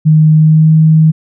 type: tone with pitch glide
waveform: sine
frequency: 155.56 to 157.91 Hz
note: D#3 to D#3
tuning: 0 to +26 cents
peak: -3 dBFS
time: 0.05-1.12 s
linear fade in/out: 20 ms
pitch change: +26 cents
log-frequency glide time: 0.35-0.72 s
effects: none